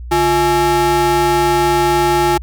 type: ring-modulated tone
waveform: square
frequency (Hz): 246.9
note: B3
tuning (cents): 0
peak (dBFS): -9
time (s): 0.11-2.38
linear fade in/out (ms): 10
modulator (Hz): 597
effects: added 60 Hz sine -26 dBFS peak until 2.42 s